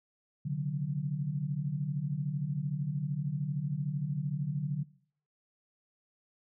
sine tone cluster, 134 / 147.1 / 184.6 Hz, C3 / D3 / F#3, +42 / +3 / -4 cents, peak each -38 / -32 / -38 dBFS, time 0.45-4.84 s, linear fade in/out 10 ms, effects noise-tail reverb RT60 0.6 s tail -22 dB re dry

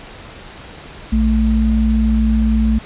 sine tone pair together, 59.6 / 220 Hz, A#1 / A3, +39 / 0 cents, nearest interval octave + major seventh, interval 2261 cents, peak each -14 dBFS, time 1.12-2.79 s, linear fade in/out 10 ms, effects pink hiss -36 dBFS RMS until 2.85 s + resampled to 8000 Hz

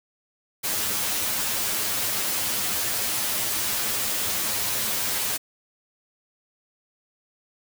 white noise with comb filter, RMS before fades -26 dBFS, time 0.63-5.38 s, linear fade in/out 20 ms, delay 9.6 ms, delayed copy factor +0.95, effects none

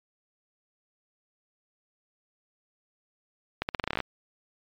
accelerating click train, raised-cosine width 0.3 ms, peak -11 dBFS, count 12, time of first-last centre 3.62-4.003 s, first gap 69 ms, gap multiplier 0.85, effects low-pass 4000 Hz 12 dB/octave + MP3 96 kbps

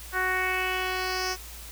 10% pulse tone with low-pass filter sweep, 371 Hz, F#4, 5 cents sharp, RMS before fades -28 dBFS, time 0.12-1.37 s, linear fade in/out 50 ms, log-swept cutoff 1600 to 5900 Hz, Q 3.3, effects added 57 Hz sine -43 dBFS peak until 1.71 s + white hiss -44 dBFS RMS until 1.71 s

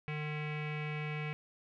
square tone with low-pass filter, 151.1 Hz, D3, 50 cents sharp, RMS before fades -38 dBFS, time 0.08-1.33 s, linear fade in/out 0 ms, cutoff 2400 Hz, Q 6.6, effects none

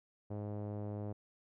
sawtooth tone with low-pass filter, 103.83 Hz, G#2, in tune, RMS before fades -41 dBFS, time 0.3-1.13 s, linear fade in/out 10 ms, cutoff 610 Hz, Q 1.5, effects none

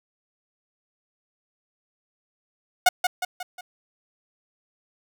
sawtooth tone with echo, 727 Hz, F#5, 31 cents flat, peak -9 dBFS, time 2.86-2.89 s, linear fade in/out 5 ms, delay 180 ms, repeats 4, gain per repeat -6 dB, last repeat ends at 3.61 s, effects none

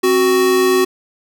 square tone pair together, 263.2 / 371.6 Hz, C4 / F#4, +10 / +7 cents, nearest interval tritone, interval 597 cents, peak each -21 / -12 dBFS, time 0.03-0.85 s, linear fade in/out 10 ms, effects none

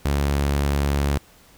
sawtooth tone, 70.9 Hz, C#2, 40 cents sharp, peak -15 dBFS, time 0.05-1.18 s, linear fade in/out 5 ms, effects pink hiss -52 dBFS RMS until 1.57 s

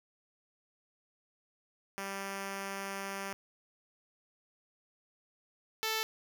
5% pulse tone pair in turn, 196.2 / 440.5 Hz, G3 / A4, +2 / +2 cents, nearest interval octave + major second, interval 1400 cents, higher second, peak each -26 / -20 dBFS, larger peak second, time 1.98-3.33 / 5.83-6.03 s, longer first, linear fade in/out 0 ms, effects none

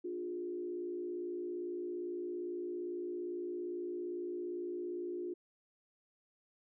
sine tone with frequency modulation, 354 Hz, F4, 23 cents sharp, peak -37 dBFS, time 0.04-5.34 s, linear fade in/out 10 ms, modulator 57.6 Hz, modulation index 0.68, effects none

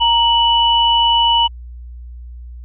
sine tone pair together, 932.3 / 2960 Hz, A#5 / F#7, 0 / 0 cents, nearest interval octave + minor sixth, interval 2000 cents, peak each -13 dBFS, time 0-1.48 s, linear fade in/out 20 ms, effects added 60 Hz sine -30 dBFS peak until 2.64 s

